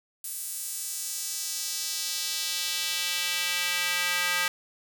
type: tone with high-pass filter sweep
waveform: square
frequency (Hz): 178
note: F3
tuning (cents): +33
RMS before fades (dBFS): -30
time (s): 0.24-4.48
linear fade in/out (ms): 2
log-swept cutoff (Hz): 10000 to 1700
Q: 1.3
effects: none